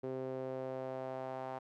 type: tone with band-pass filter sweep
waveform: sawtooth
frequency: 130.81 Hz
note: C3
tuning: in tune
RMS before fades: -41 dBFS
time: 0.03-1.59 s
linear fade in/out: 10 ms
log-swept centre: 420 to 790 Hz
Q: 2.7
effects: none